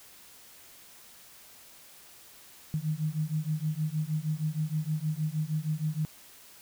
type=beating tone pair; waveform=sine; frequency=151.6 / 158 Hz; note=D#3 / D#3; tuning=-45 / +27 cents; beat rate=6.4 Hz; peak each=-31 dBFS; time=2.74-6.05 s; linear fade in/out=0 ms; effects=white hiss -53 dBFS RMS until 6.61 s